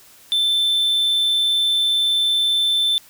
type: tone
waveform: triangle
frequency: 3539 Hz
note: A7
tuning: 9 cents sharp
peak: -14 dBFS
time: 0.32-2.98 s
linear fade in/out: 0 ms
effects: white hiss -48 dBFS RMS until 3.09 s